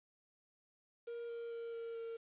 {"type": "tone with pitch steps", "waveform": "triangle", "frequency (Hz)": [470, 467, 464.1, 461.1, 458.2], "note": ["A#4", "A#4", "A#4", "A#4", "A#4"], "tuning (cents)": [14, 3, -8, -19, -30], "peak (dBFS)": -40, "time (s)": [1.07, 2.17], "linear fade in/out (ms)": 10, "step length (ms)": 220, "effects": ["resampled to 8000 Hz", "11-bit"]}